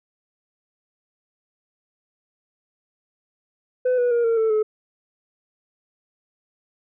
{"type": "tone with pitch steps", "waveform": "sine", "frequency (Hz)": [504, 488.2, 473, 458.2, 443.9, 430], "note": ["B4", "B4", "A#4", "A#4", "A4", "A4"], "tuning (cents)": [35, -20, 25, -30, 15, -40], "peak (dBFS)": -14, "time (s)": [3.85, 4.63], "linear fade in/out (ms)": 10, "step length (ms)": 130, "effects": ["tanh soft clip ceiling -16 dBFS"]}